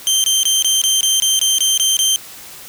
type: tone bursts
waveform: 20% pulse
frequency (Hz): 3136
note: G7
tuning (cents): 0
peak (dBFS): -7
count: 11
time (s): 0.07-2.16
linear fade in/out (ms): 0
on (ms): 170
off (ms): 22
effects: white hiss -36 dBFS RMS until 2.68 s

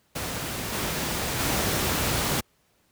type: noise with level steps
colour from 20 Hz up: pink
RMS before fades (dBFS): -31 / -28 / -25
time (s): 0.15-2.41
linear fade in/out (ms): 10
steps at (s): 0.72 / 1.38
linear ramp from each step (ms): 20
effects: pink hiss -66 dBFS RMS until 2.91 s + high-pass 60 Hz 12 dB/octave

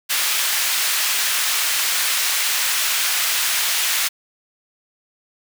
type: high-pass noise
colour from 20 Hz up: pink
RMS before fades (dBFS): -20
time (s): 0.09-4.09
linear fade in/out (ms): 20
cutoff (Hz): 1800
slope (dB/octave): 12
effects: none

